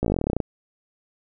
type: slowing click train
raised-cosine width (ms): 2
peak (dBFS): -9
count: 16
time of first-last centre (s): 0.03-0.402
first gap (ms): 16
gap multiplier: 1.06
effects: none